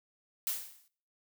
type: noise with exponential decay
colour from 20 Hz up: blue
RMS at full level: -30 dBFS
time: 0.47-0.88 s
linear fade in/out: 1 ms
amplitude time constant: 88 ms
effects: noise-tail reverb RT60 0.5 s tail -20 dB re dry

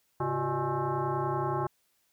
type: tone with frequency modulation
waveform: sine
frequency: 349.2 Hz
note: F4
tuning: in tune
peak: -27 dBFS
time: 0.2-1.67 s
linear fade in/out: 5 ms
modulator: 243 Hz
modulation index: 3.5
effects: white hiss -72 dBFS RMS until 2.12 s

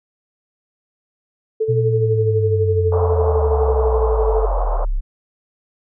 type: tone with tremolo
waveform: sine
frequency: 440 Hz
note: A4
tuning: in tune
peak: -14 dBFS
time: 1.6-4.46 s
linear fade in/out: 10 ms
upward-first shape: sine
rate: 12 Hz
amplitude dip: 60%
type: linear sweep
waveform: sine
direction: down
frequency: 122.6 to 31.8 Hz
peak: -16 dBFS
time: 1.68-5.01 s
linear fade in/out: 20 ms
type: band-pass noise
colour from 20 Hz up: pink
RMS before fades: -25 dBFS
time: 2.92-4.85 s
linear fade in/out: 5 ms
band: 470 to 1100 Hz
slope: 48 dB/octave
effects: none

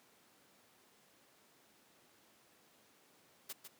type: noise with echo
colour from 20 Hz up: white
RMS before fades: -44 dBFS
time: 3.49-3.53 s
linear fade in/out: 10 ms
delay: 150 ms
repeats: 1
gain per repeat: -7 dB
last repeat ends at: 3.68 s
effects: pink hiss -67 dBFS RMS until 3.79 s + high-pass 200 Hz 12 dB/octave

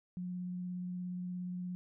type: tone with vibrato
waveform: sine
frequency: 180 Hz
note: F#3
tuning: 47 cents flat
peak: -37 dBFS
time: 0.17-1.75 s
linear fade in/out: 0 ms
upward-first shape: sine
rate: 17 Hz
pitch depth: 10 cents each way
effects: none

